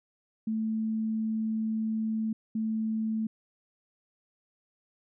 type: tone bursts at uneven times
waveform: sine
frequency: 220.2 Hz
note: A3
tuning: 2 cents sharp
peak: -27 dBFS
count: 2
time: 0.47-2.33 / 2.55-3.27 s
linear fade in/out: 5 ms
effects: none